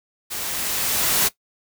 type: noise with level ramp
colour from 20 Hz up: white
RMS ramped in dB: -29 to -18 dBFS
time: 0.3-1.29 s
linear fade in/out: 20 ms
effects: noise-tail reverb RT60 0.1 s tail -17 dB re dry